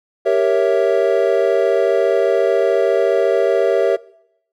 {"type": "chord", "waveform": "triangle", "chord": "G diminished seventh", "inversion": "none", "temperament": "equal", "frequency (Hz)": [392, 466.2, 554.4, 659.3], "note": ["G4", "Bb4", "Db5", "Fb5"], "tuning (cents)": [0, 0, 0, 0], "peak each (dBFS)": -16, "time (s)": [0.25, 3.97], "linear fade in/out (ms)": 20, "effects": ["noise-tail reverb RT60 0.8 s tail -22 dB re dry"]}